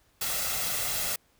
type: noise with comb filter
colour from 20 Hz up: white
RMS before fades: -30 dBFS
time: 0.21-1.16 s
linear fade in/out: 5 ms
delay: 1.5 ms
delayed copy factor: +0.55
effects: pink hiss -66 dBFS RMS until 1.39 s